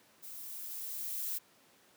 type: noise with level ramp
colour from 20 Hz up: violet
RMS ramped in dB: -47 to -36 dBFS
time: 0.22-1.39 s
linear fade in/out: 20 ms
effects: pink hiss -64 dBFS RMS until 1.96 s + high-pass 200 Hz 12 dB/octave